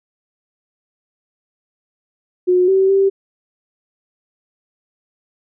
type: tone with pitch steps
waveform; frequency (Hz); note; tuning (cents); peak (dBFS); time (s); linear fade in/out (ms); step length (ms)
sine; 362.5 / 383.4 / 390.4; F#4 / G4 / G4; -35 / -38 / -7; -10; 2.47-3.1; 20; 210
effects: none